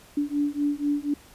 sine beating tone pair, 288.1 / 292.2 Hz, D4 / D4, -33 / -9 cents, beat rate 4.1 Hz, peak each -26 dBFS, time 0.17-1.14 s, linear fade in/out 5 ms, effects pink hiss -52 dBFS RMS until 1.34 s + resampled to 32000 Hz

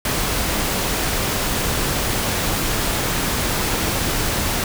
pink noise, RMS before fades -21 dBFS, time 0.05-4.64 s, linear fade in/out 2 ms, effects none

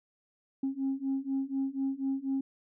sine beating tone pair, 267.9 / 272 Hz, C4 / C#4, +41 / -33 cents, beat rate 4.1 Hz, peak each -32 / -31 dBFS, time 0.63-2.41 s, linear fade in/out 5 ms, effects tanh soft clip ceiling -24 dBFS

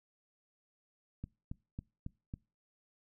click train, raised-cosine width 5 ms, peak -28 dBFS, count 5, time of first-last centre 1.24-2.339 s, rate 3.64 Hz, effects noise-tail reverb RT60 0.3 s tail -24 dB re dry

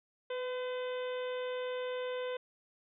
harmonic tone with a mistuned harmonic, 508 Hz, B4, 49 cents sharp, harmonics 1 / 2 / 3 / 4 / 5 / 6 / 7, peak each -35 / -46 / -48 / -51 / -53 / -52 / -52 dBFS, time 0.3-2.37 s, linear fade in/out 5 ms, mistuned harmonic 1, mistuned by -23 cents, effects none

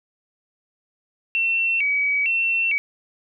sine tone with vibrato, 2478 Hz, D#7, 8 cents flat, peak -18 dBFS, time 1.35-2.78 s, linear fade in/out 0 ms, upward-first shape square, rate 1.1 Hz, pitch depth 150 cents each way, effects none

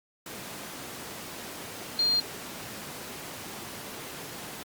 sine tone in noise, 4200 Hz, C8, 6 cents sharp, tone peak -22 dBFS, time 1.99-2.2 s, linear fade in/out 2 ms, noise pink, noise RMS -39 dBFS, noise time 0.26-4.63 s, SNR +14 dB, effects high-pass 150 Hz 12 dB/octave + Opus 48 kbps

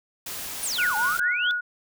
white noise, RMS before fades -34 dBFS, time 0.26-1.2 s, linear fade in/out 5 ms
sine exponential two-way sweep, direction down then up, 10160 to 807 to 3537 Hz, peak -26 dBFS, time 0.63-1.51 s, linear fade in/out 0 ms, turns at 0.96 s
sine tone with tremolo, 1453 Hz, F#6, 32 cents flat, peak -20 dBFS, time 0.78-1.61 s, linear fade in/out 10 ms, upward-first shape triangle, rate 4.6 Hz, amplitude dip 55%
effects none

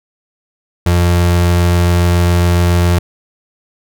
35% pulse tone, 87.31 Hz, F2, in tune, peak -7 dBFS, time 0.86-2.99 s, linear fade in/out 5 ms, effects none

